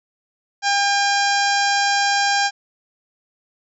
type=harmonic tone with a mistuned harmonic; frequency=803 Hz; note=G5; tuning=41 cents sharp; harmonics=1 / 2 / 3 / 4 / 5 / 6 / 7 / 8 / 9; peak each=-19 / -21 / -28 / -29 / -30 / -27 / -26 / -32 / -31 dBFS; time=0.62-2.51 s; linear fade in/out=50 ms; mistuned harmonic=7; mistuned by=-22 cents; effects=none

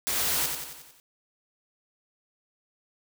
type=noise with echo; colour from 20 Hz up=white; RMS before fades=-28 dBFS; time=0.07-0.46 s; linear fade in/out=0 ms; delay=90 ms; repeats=6; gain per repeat=-5 dB; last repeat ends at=1 s; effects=none

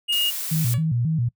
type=tone; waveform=triangle; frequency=2858 Hz; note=F7; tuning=39 cents sharp; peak=-18 dBFS; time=0.08-0.31 s; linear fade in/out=20 ms
type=noise; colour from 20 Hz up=blue; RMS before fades=-29 dBFS; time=0.12-0.74 s; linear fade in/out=5 ms
type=tone with vibrato; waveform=sine; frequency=138.3 Hz; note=C#3; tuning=4 cents flat; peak=-19 dBFS; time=0.51-1.29 s; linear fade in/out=10 ms; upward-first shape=square; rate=3.7 Hz; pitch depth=250 cents each way
type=tone with exponential decay; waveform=10% pulse; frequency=569 Hz; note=C#5; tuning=45 cents sharp; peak=-25 dBFS; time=0.74-0.87 s; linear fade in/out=0 ms; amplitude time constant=27 ms
effects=noise-tail reverb RT60 0.1 s tail -23 dB re dry

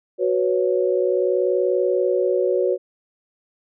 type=chord; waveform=sine; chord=F# suspended fourth; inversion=none; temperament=equal; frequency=370 / 493.9 / 554.4 Hz; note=F#4 / B4 / C#5; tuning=0 / 0 / 0 cents; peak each=-20 / -22 / -22 dBFS; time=0.18-2.78 s; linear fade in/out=50 ms; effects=none

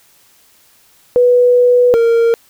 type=tone pair in turn; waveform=sine / triangle; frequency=491.5 / 463.1 Hz; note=B4 / A#4; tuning=-8 / -11 cents; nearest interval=minor second; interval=103 cents; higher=first; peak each=-6 dBFS; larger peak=neither; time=1.16-1.94 / 1.94-2.34 s; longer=first; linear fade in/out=0 ms; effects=white hiss -50 dBFS RMS until 2.49 s

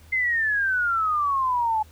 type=exponential sweep; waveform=sine; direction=down; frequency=2093 to 851 Hz; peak=-20 dBFS; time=0.12-1.83 s; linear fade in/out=10 ms; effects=added 79 Hz sine -47 dBFS peak until 1.91 s + pink hiss -55 dBFS RMS until 1.91 s

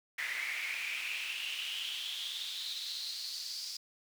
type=noise with high-pass filter sweep; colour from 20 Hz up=brown; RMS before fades=-39 dBFS; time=0.18-3.77 s; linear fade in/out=5 ms; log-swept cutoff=2000 to 5000 Hz; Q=6.7; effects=none

